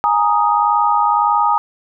sine chord, Ab suspended second, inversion none, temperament equal, 830.6 / 932.3 / 1244.5 Hz, Ab5 / Bb5 / Eb6, 0 / 0 / 0 cents, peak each -16 dBFS, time 0.04-1.58 s, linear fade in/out 0 ms, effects none

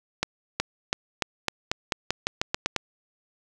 accelerating click train, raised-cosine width 0.2 ms, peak -6 dBFS, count 13, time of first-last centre 0.23-2.763 s, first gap 370 ms, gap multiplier 0.89, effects none

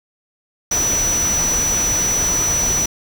sine tone in noise, 5920 Hz, F#8, in tune, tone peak -16 dBFS, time 0.71-2.86 s, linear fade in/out 5 ms, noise pink, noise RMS -24 dBFS, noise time 0.71-2.86 s, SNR +5 dB, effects none

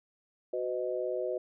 sine chord, B major, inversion second, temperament equal with one note detuned, 370 / 505.7 / 622.3 Hz, F#4 / B4 / D#5, 0 / +41 / 0 cents, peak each -35 / -34 / -35 dBFS, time 0.53-1.38 s, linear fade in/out 5 ms, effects none

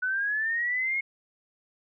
sine linear sweep, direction up, 1480 to 2174 Hz, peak -25 dBFS, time 0.02-1.01 s, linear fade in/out 10 ms, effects none

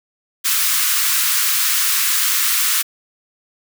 white high-pass noise, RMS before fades -17 dBFS, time 0.44-2.83 s, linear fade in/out 20 ms, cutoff 1100 Hz, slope 48 dB/octave, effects none

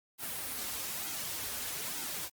white noise with flanger, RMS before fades -38 dBFS, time 0.18-2.3 s, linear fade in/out 50 ms, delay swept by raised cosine 1.7 to 6.3 ms, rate 1.1 Hz, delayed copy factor -0.65, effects Opus 32 kbps

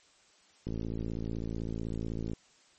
click train, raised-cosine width 3 ms, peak -23 dBFS, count 94, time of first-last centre 0.67-2.334 s, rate 55.9 Hz, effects white hiss -63 dBFS RMS until 2.78 s + MP3 32 kbps

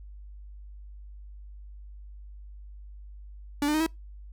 45% pulse tone with pitch steps, 288.6 / 299.8 / 311.5 / 323.6 Hz, D4 / D4 / D#4 / E4, -30 / +36 / +2 / -32 cents, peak -23 dBFS, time 3.62-3.864 s, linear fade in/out 2 ms, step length 61 ms, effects noise-tail reverb RT60 0.2 s tail -26 dB re dry + added 50 Hz sine -42 dBFS peak until 4.32 s

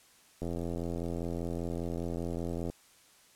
click train, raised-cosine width 2 ms, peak -23 dBFS, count 195, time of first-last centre 0.42-2.7 s, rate 85.1 Hz, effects white hiss -61 dBFS RMS until 3.35 s + low-pass 11000 Hz 12 dB/octave

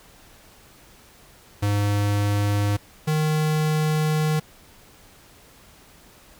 square tone pair in turn, 102.4 / 154.49 Hz, G#2 / D#3, -24 / -12 cents, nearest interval perfect fifth, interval 712 cents, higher second, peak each -20 dBFS, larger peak neither, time 1.62-2.77 / 3.07-4.4 s, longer second, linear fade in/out 10 ms, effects pink hiss -51 dBFS RMS until 6.39 s

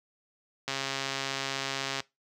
click train, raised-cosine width 0.2 ms, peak -14 dBFS, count 181, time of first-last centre 0.68-2.004 s, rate 136 Hz, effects noise-tail reverb RT60 0.2 s tail -21 dB re dry + high-pass 80 Hz 12 dB/octave

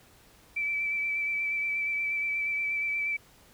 sine tone with vibrato, 2319 Hz, D7, 22 cents flat, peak -27 dBFS, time 0.56-3.17 s, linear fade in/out 10 ms, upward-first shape sine, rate 8.4 Hz, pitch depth 21 cents each way, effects pink hiss -58 dBFS RMS until 3.53 s

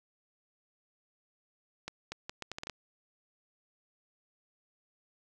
accelerating click train, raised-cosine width 0.2 ms, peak -21 dBFS, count 9, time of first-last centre 1.88-2.697 s, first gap 240 ms, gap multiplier 0.73, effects none

